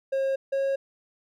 triangle tone pair in turn, 539 / 545.3 Hz, C#5 / C#5, -49 / -29 cents, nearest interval unison, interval 20 cents, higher second, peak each -21 dBFS, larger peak neither, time 0.12-0.36 / 0.52-0.76 s, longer neither, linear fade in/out 10 ms, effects none

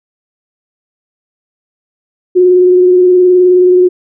sine tone with vibrato, 362.8 Hz, F#4, 34 cents flat, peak -3 dBFS, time 2.35-3.89 s, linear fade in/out 20 ms, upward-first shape sine, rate 19 Hz, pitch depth 23 cents each way, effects none

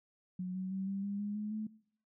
sine tone with pitch steps, 182.8 / 187.18 / 191.67 / 196.26 / 201 / 205.8 / 210.7 / 215.8 Hz, F#3 / F#3 / G3 / G3 / G3 / G#3 / G#3 / A3, -21 / +20 / -39 / +2 / +44 / -16 / +25 / -33 cents, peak -35 dBFS, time 0.39-1.67 s, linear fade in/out 5 ms, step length 160 ms, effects noise-tail reverb RT60 0.6 s tail -21 dB re dry

